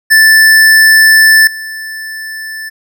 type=tone with level steps; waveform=square; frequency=1760 Hz; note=A6; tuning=in tune; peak=-3 / -21 dBFS; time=0.1-2.7 s; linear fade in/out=20 ms; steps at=1.47 s; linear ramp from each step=2 ms; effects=none